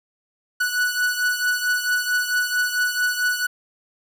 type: beating tone pair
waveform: 45% pulse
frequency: 1476 / 1480.5 Hz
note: F#6 / F#6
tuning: -5 / +1 cents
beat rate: 4.5 Hz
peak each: -21 / -25 dBFS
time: 0.6-3.47 s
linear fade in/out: 10 ms
effects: none